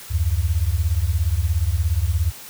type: beating tone pair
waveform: sine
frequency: 73.42 / 90.42 Hz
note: D2 / F#2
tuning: 0 / -39 cents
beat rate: 17 Hz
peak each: -20 dBFS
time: 0.1-2.32 s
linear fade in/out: 20 ms
effects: white hiss -39 dBFS RMS until 2.49 s